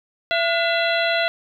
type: harmonic tone with a mistuned harmonic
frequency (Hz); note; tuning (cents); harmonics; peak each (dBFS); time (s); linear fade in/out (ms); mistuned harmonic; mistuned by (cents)
672; E5; +33; 1 / 2 / 3 / 4 / 5 / 6; -21 / -24 / -26 / -27 / -28 / -29; 0.31-1.28; 0; 2; +120
effects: 9-bit